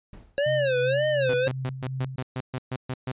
brown noise with exponential decay, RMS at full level -40 dBFS, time 0.13-0.5 s, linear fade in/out 2 ms, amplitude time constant 80 ms
square tone with vibrato, 550 Hz, C#5, 14 cents flat, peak -22 dBFS, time 0.38-1.48 s, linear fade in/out 0 ms, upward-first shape sine, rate 1.8 Hz, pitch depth 190 cents each way
sine tone with tremolo, 131.7 Hz, C3, 12 cents sharp, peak -28 dBFS, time 0.46-2.16 s, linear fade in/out 5 ms, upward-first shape sine, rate 2.8 Hz, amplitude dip 50%
sawtooth tone bursts, 128.7 Hz, C3, 28 cents flat, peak -24 dBFS, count 11, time 1.29-3.118 s, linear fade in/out 5 ms, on 48 ms, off 130 ms
effects resampled to 8000 Hz

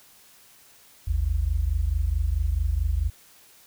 sine tone pair together, 53.19 / 77.78 Hz, G#1 / D#2, +42 / 0 cents, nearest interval perfect fifth, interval 658 cents, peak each -24 dBFS, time 1.07-3.1 s, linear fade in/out 10 ms, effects white hiss -54 dBFS RMS until 3.66 s

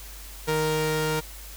sawtooth tone pair together, 155.58 / 466.2 Hz, D#3 / A#4, 0 / 0 cents, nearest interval octave + perfect fifth, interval 1900 cents, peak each -24 / -21 dBFS, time 0.47-1.21 s, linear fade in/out 20 ms, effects added 50 Hz sine -41 dBFS peak until 1.56 s + white hiss -44 dBFS RMS until 1.56 s

